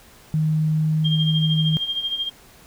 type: tone with pitch glide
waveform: sine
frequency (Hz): 155.7 to 157.05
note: D#3 to D#3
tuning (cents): +2 to +16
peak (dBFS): -17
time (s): 0.34-1.77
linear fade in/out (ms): 0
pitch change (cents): +14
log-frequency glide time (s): 0.8-1.3
type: tone with tremolo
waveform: sine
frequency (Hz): 3207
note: G7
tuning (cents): +39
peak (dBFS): -20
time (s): 1.04-2.3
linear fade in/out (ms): 20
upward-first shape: sine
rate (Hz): 13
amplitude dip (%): 65
effects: pink hiss -49 dBFS RMS until 2.66 s